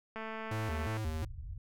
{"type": "click train", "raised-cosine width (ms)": 0.5, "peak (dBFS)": -27, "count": 180, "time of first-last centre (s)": [0.16, 0.97], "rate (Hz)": 221}
{"type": "tone with vibrato", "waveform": "square", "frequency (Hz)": 92.6, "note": "F#2", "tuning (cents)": 2, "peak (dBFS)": -35, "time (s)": [0.51, 1.25], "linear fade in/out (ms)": 5, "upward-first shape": "square", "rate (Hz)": 2.8, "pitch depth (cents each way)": 280}
{"type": "low-pass noise", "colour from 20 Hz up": "pink", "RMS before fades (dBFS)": -43, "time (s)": [1.05, 1.58], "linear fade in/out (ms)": 5, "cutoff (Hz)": 120, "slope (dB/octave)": 48}
{"effects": []}